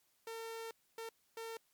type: tone bursts at uneven times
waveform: sawtooth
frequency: 453.5 Hz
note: A#4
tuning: 48 cents flat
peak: -39 dBFS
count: 3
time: 0.27-0.71 / 0.98-1.09 / 1.37-1.57 s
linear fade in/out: 2 ms
effects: white hiss -75 dBFS RMS until 1.73 s + MP3 96 kbps